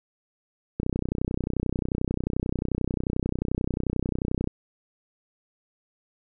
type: click train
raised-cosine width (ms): 3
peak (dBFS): -13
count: 116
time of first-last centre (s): 0.8-4.474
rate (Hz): 31.3
effects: none